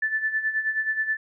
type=tone with tremolo; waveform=sine; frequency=1754 Hz; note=A6; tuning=6 cents flat; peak=-20 dBFS; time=0.02-1.17 s; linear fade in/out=5 ms; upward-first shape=sine; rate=9.4 Hz; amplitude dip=70%; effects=none